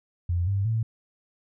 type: tone with pitch steps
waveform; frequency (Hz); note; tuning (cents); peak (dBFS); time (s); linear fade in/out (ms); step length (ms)
sine; 87.3 / 98.7 / 112.2; F2 / G2 / A2; 0 / +12 / +34; -22; 0.29-0.83; 5; 180
effects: none